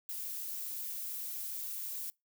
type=noise with high-pass filter sweep; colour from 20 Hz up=violet; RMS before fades=-40 dBFS; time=0.09-2.1 s; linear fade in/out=0 ms; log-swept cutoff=260 to 400 Hz; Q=2.4; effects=noise-tail reverb RT60 0.2 s tail -24 dB re dry